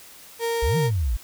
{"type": "tone", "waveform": "35% pulse", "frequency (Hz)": 463.5, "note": "A#4", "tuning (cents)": -10, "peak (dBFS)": -21, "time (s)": [0.39, 0.91], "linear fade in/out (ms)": 50}
{"type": "exponential two-way sweep", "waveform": "sine", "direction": "up then down", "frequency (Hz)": [49.55, 170, 49.55], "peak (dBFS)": -20, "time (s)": [0.62, 1.17], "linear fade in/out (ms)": 10, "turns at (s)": 0.77}
{"effects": ["white hiss -46 dBFS RMS until 1.23 s"]}